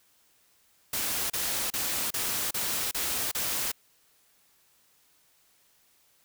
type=noise bursts; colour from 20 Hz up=white; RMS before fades=-30 dBFS; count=7; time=0.93-3.718 s; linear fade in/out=5 ms; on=370 ms; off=33 ms; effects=white hiss -65 dBFS RMS until 6.24 s